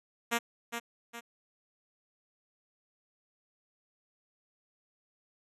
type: tone with echo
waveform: 5% pulse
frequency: 234.4 Hz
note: A#3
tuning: 10 cents sharp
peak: -16 dBFS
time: 0.31-0.39 s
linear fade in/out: 20 ms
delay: 410 ms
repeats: 2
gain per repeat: -7 dB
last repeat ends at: 1.21 s
effects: resampled to 32000 Hz